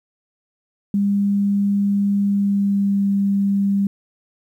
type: tone with pitch glide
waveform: sine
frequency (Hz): 200.9 to 198.71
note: G3 to G3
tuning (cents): +43 to +24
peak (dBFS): -15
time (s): 0.94-3.87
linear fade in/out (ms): 2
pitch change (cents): -19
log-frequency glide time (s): 2.18-3.08
effects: 9-bit